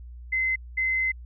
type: tone pair in turn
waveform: sine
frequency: 2057 / 2057 Hz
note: C7 / C7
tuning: -30 / -30 cents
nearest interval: unison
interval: 0 cents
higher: neither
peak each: -22 dBFS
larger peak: neither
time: 0.32-0.56 / 0.77-1.12 s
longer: second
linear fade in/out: 10 ms
effects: added 60 Hz sine -39 dBFS peak until 1.25 s